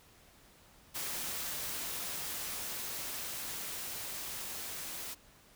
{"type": "noise with level ramp", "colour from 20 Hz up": "white", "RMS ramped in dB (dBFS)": [-38, -42], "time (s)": [0.94, 5.15], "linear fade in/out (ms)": 20, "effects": ["pink hiss -61 dBFS RMS until 5.55 s"]}